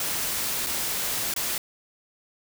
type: noise with dropouts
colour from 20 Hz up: white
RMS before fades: -28 dBFS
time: 0-1.58 s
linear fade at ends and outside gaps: 2 ms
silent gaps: 0.664-0.668 / 1.339-1.362 s
effects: none